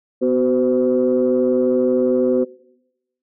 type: tone cluster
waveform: sine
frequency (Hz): 250.4 / 375.6 / 512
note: B3 / F#4 / C5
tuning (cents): +24 / +26 / -38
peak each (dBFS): -18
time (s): 0.21-2.45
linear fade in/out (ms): 20
effects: noise-tail reverb RT60 0.9 s tail -21 dB re dry + tanh soft clip ceiling -7 dBFS